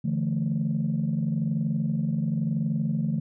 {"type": "chord", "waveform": "sine", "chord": "D suspended second", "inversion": "none", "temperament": "equal with one note detuned", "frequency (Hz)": [146.83, 167.79, 220], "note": ["D3", "E3", "A3"], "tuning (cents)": [0, 31, 0], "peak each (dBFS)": -27, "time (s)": [0.04, 3.2], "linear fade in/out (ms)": 10, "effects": ["tanh soft clip ceiling -17 dBFS"]}